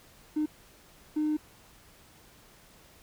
triangle tone bursts at uneven times, 304.8 Hz, D#4, 36 cents flat, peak -22 dBFS, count 2, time 0.36-0.46 / 1.16-1.37 s, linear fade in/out 10 ms, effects tanh soft clip ceiling -22 dBFS + pink hiss -57 dBFS RMS until 3.02 s

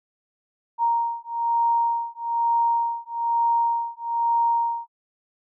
sine beating tone pair, 932.3 / 933.4 Hz, A#5 / A#5, 0 / +2 cents, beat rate 1.1 Hz, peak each -23 dBFS, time 0.78-4.88 s, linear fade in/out 50 ms, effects none

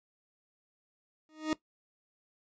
40% pulse tone with exponential growth, 311.1 Hz, D#4, in tune, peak -24 dBFS, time 1.29-1.53 s, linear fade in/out 1 ms, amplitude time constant 52 ms, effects noise-tail reverb RT60 0.1 s tail -17 dB re dry + resampled to 16000 Hz

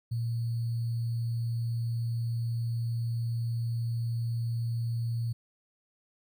sine tone with sample-and-hold, 116.54 Hz, A#2, in tune, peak -28 dBFS, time 0.11-5.33 s, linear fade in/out 10 ms, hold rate 4410 Hz, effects none

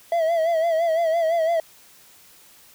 triangle tone with vibrato, 659.3 Hz, E5, in tune, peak -16 dBFS, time 0.12-1.6 s, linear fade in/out 2 ms, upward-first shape sine, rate 5.9 Hz, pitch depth 69 cents each way, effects white hiss -51 dBFS RMS until 2.74 s

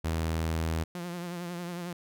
sawtooth tone, 81 Hz, E2, 30 cents flat, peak -24 dBFS, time 0.04-0.84 s, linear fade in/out 10 ms
sawtooth tone with vibrato, 174.61 Hz, F3, in tune, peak -31 dBFS, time 0.95-1.93 s, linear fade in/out 2 ms, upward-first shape triangle, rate 11 Hz, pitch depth 57 cents each way
effects none

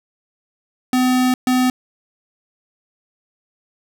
square tone bursts at uneven times, 253.6 Hz, B3, 46 cents sharp, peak -14 dBFS, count 2, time 0.93-1.34 / 1.47-1.7 s, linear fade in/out 2 ms, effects none

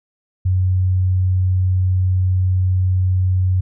sine tone, 92.5 Hz, F#2, in tune, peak -13 dBFS, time 0.45-3.61 s, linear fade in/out 10 ms, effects none

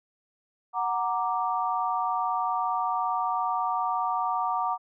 sine chord, Gb augmented, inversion none, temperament equal, 740 / 932.3 / 1174.7 Hz, Gb5 / Bb5 / D6, 0 / 0 / 0 cents, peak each -29 dBFS, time 0.73-4.78 s, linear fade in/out 50 ms, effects none

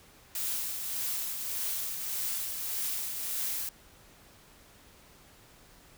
blue noise with tremolo, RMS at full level -32 dBFS, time 0.35-3.69 s, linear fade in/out 2 ms, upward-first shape triangle, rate 1.7 Hz, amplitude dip 45%, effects pink hiss -57 dBFS RMS until 5.97 s

